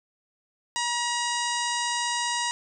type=harmonic tone with a mistuned harmonic; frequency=955 Hz; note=A#5; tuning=42 cents sharp; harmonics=1 / 2 / 3 / 4 / 5 / 6 / 7 / 8 / 9; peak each=-29 / -32 / -34 / -35 / -36 / -37 / -37 / -38 / -39 dBFS; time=0.76-2.51 s; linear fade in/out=0 ms; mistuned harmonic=5; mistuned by=+30 cents; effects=none